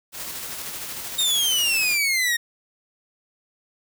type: noise with tremolo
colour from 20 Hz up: white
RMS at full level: -32 dBFS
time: 0.12-1.99 s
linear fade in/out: 50 ms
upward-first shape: square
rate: 13 Hz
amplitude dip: 25%
type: exponential sweep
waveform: sawtooth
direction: down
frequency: 3729 to 1848 Hz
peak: -16 dBFS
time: 1.18-2.37 s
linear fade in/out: 10 ms
effects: none